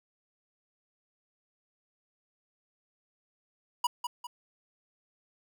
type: tone with echo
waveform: square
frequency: 970 Hz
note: B5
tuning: 31 cents flat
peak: -25 dBFS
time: 3.84-3.87 s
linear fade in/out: 5 ms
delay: 200 ms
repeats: 2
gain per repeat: -7 dB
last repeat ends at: 4.27 s
effects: none